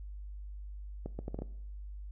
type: accelerating click train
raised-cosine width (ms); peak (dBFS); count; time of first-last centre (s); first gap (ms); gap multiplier
2; -25; 6; 1.06-1.421; 130; 0.7
effects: noise-tail reverb RT60 0.7 s tail -18 dB re dry + added 50 Hz sine -41 dBFS peak until 2.11 s